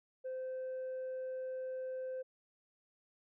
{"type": "tone", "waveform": "sine", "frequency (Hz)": 517, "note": "C5", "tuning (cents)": -21, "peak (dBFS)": -36, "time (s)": [0.24, 2.23], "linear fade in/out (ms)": 20, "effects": ["tanh soft clip ceiling -37 dBFS"]}